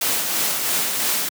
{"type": "noise with tremolo", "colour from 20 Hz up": "white", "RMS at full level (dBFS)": -20, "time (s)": [0.01, 1.29], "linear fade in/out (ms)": 5, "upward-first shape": "triangle", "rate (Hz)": 3, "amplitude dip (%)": 40, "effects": ["high-pass 150 Hz 12 dB/octave"]}